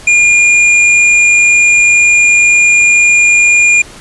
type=tone; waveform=square; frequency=2417 Hz; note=D7; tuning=49 cents sharp; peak=-5 dBFS; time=0.07-3.82 s; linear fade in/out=5 ms; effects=pink hiss -33 dBFS RMS until 4 s + resampled to 24000 Hz